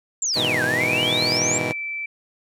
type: exponential two-way sweep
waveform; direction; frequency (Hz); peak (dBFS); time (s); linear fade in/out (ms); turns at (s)
sine; down then up; 7600 to 1525 to 7600; -20; 0.22-1.58; 2; 0.63
type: noise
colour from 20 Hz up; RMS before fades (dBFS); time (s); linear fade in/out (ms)
white; -37; 0.33-1.39; 10
type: chord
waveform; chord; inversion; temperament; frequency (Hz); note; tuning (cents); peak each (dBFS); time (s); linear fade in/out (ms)
10% pulse; E major seventh; first; just; 103.01 / 123.61 / 154.51 / 164.81; G#2 / B2 / D#3 / E3; -14 / +2 / -12 / 0; -24 / -20 / -23 / -23; 0.35-1.73; 20
type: tone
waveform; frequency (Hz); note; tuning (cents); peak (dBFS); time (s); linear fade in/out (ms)
sine; 2325; D7; -18; -26; 0.8-2.06; 5
effects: low-pass 12000 Hz 12 dB/octave